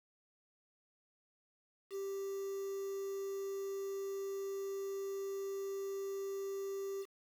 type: tone with quantisation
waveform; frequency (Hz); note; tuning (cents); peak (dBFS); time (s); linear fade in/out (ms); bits
triangle; 392; G4; 0; -36; 1.9-7.06; 50; 9
effects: none